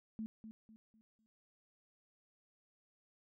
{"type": "tone with echo", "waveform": "sine", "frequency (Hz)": 220, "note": "A3", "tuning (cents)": 0, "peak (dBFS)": -39, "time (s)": [0.19, 0.26], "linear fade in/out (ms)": 0, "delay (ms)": 250, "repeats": 4, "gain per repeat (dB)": -9, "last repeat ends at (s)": 1.26, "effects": []}